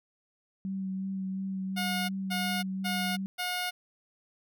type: tone with vibrato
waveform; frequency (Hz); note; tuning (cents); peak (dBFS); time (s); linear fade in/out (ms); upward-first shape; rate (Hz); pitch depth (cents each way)
sine; 191.2; G3; -43; -31; 0.65-3.26; 0; sine; 2.8; 16
type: tone bursts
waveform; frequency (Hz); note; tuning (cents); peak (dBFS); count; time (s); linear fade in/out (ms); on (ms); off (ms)
10% pulse; 720; F#5; -47; -22; 4; 1.76-3.71; 20; 330; 210
effects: none